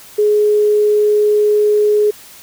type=tone; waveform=sine; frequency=419.6 Hz; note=G#4; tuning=18 cents sharp; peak=-9 dBFS; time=0.18-2.11 s; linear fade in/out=10 ms; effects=white hiss -39 dBFS RMS until 2.42 s